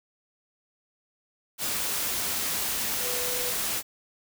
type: tone in noise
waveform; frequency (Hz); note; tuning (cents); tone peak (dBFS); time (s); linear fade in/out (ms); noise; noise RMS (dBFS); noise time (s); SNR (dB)
sine; 493.9; B4; 0; -35; 3-3.54; 50; white; -29; 1.58-3.83; -9
effects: none